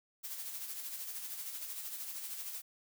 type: noise with tremolo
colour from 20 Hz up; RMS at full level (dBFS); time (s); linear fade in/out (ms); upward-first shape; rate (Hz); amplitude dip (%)
blue; -41; 0.23-2.62; 20; sine; 13; 45
effects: none